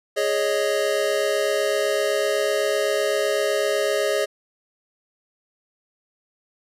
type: chord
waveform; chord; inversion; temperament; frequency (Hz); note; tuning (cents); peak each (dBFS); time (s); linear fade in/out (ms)
square; Ab suspended fourth; none; equal; 415.3 / 554.4 / 622.3; Ab4 / Db5 / Eb5; 0 / 0 / 0; -25; 0.16-4.26; 20
effects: low-pass 12000 Hz 12 dB/octave